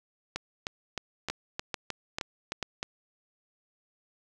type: two click trains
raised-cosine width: 0.2 ms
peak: -15 / -14 dBFS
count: 9 / 4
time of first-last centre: 0.36-2.829 / 1.3-2.627 s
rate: 3.24 / 2.26 Hz
effects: none